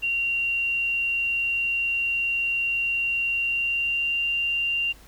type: tone with pitch glide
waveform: sine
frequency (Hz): 2760 to 2779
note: F7 to F7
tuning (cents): -21 to -9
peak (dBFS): -22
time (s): 0.02-4.93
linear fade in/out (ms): 20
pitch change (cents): +12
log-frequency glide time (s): 3.32-4.23
effects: added 50 Hz sine -49 dBFS peak until 5.07 s + pink hiss -52 dBFS RMS until 5.07 s